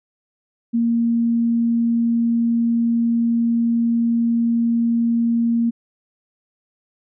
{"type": "tone", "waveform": "sine", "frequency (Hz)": 232.8, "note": "A#3", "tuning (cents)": -2, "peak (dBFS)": -15, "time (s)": [0.73, 5.71], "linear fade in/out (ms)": 20, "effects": []}